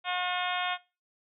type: harmonic tone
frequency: 360.2 Hz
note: F#4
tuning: 46 cents flat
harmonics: 2 / 3 / 4 / 5 / 6 / 7 / 8 / 9 / 10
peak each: -33 / -36 / -36 / -41 / -38 / -38 / -41 / -38 / -40 dBFS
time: 0.04-0.78 s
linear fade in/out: 50 ms
effects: noise-tail reverb RT60 0.3 s tail -21 dB re dry